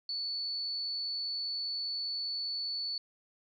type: tone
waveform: sine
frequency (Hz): 4455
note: C#8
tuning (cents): +8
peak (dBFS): -33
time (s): 0.09-2.98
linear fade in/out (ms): 2
effects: none